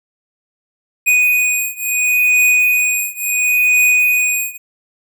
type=beating tone pair; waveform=square; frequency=2483 / 2483.72 Hz; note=D#7 / D#7; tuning=-4 / -4 cents; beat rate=0.72 Hz; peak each=-15 / -16 dBFS; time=1.06-4.58 s; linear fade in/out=20 ms; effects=none